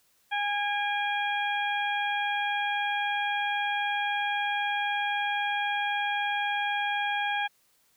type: harmonic tone with a mistuned harmonic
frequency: 820 Hz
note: G#5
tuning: 22 cents flat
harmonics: 1 / 2 / 3 / 4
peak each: -29 / -31 / -34 / -36 dBFS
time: 0.31-7.48 s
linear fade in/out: 20 ms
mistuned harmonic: 3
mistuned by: -40 cents
effects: white hiss -67 dBFS RMS until 7.96 s